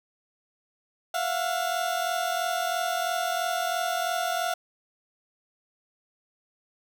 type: tone pair together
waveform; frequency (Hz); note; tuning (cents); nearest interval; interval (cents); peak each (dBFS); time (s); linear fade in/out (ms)
30% pulse; 677 / 720; E5 / F#5; +46 / -47; minor second; 107; -26; 1.14-4.54; 5
effects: none